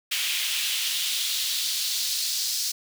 pink noise with high-pass filter sweep, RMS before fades -27 dBFS, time 0.11-2.72 s, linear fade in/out 10 ms, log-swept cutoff 2700 to 4900 Hz, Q 2.2, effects none

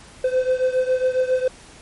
triangle beating tone pair, 510 / 517.3 Hz, C5 / C5, -44 / -20 cents, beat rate 7.3 Hz, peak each -17 / -20 dBFS, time 0.24-1.48 s, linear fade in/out 5 ms, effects pink hiss -45 dBFS RMS until 1.81 s + MP3 48 kbps

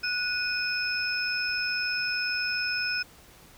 sine tone cluster, 1469 / 2488 / 5210 Hz, F#6 / D#7 / E8, -13 / -1 / -21 cents, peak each -30 / -31 / -31 dBFS, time 0.03-3.03 s, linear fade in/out 10 ms, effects pink hiss -53 dBFS RMS until 3.57 s

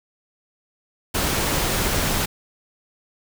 pink noise, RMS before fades -22 dBFS, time 1.14-2.26 s, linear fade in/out 10 ms, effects none

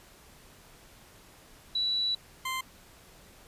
sine / 20% pulse tone pair in turn, 3939 / 1043.3 Hz, B7 / C6, -5 / -5 cents, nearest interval octave + major seventh, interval 2300 cents, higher first, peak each -26 dBFS, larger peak neither, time 1.75-2.15 / 2.45-2.61 s, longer first, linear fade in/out 5 ms, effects pink hiss -55 dBFS RMS until 3.47 s + resampled to 32000 Hz

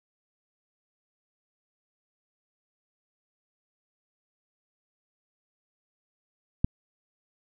click, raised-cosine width 5 ms, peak -9 dBFS, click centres 6.645 s, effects none

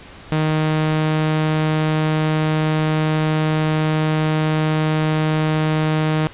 sawtooth tone, 155.56 Hz, D#3, in tune, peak -12 dBFS, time 0.32-6.27 s, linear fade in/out 0 ms, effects pink hiss -40 dBFS RMS until 6.33 s + resampled to 8000 Hz

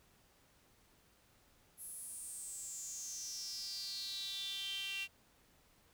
sawtooth tone with high-pass filter sweep, 392 Hz, G4, in tune, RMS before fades -44 dBFS, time 1.77-5.08 s, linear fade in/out 50 ms, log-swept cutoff 11000 to 2700 Hz, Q 8.4, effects pink hiss -69 dBFS RMS until 5.93 s

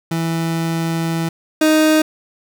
30% pulse tone pair in turn, 164.81 / 311.1 Hz, E3 / D#4, 0 / 0 cents, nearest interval major seventh, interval 1100 cents, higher second, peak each -15 / -8 dBFS, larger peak second, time 0.11-1.29 / 1.61-2.02 s, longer first, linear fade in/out 5 ms, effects none

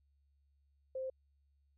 sine tone, 523.3 Hz, C5, in tune, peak -37 dBFS, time 0.95-1.1 s, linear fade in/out 5 ms, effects added 70 Hz sine -70 dBFS peak until 1.77 s

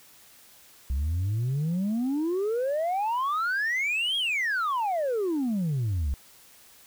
sine exponential two-way sweep, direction up then down, 63.3 to 3322 to 63.3 Hz, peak -22 dBFS, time 0.9-6.14 s, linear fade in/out 0 ms, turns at 4.17 s, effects tanh soft clip ceiling -23 dBFS + white hiss -54 dBFS RMS until 6.86 s

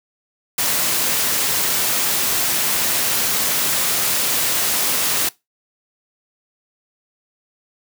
white noise, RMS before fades -19 dBFS, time 0.58-5.29 s, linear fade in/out 5 ms, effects noise-tail reverb RT60 0.2 s tail -21 dB re dry + high-pass 100 Hz 12 dB/octave

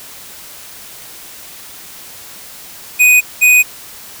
square tone pair in turn, 2489 / 2489 Hz, D#7 / D#7, 0 / 0 cents, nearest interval unison, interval 0 cents, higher neither, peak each -6 dBFS, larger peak neither, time 2.99-3.21 / 3.41-3.63 s, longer neither, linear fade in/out 20 ms, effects white hiss -34 dBFS RMS until 4.2 s

